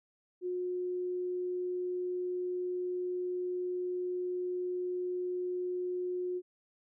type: tone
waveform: sine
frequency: 361 Hz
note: F#4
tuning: 43 cents flat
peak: -32 dBFS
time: 0.41-6.42 s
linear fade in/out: 50 ms
effects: none